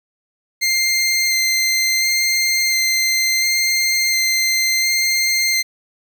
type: tone with vibrato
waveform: 20% pulse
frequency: 2093 Hz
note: C7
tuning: in tune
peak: -10 dBFS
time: 0.61-5.63 s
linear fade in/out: 20 ms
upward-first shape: square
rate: 0.71 Hz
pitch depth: 8 cents each way
effects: 8-bit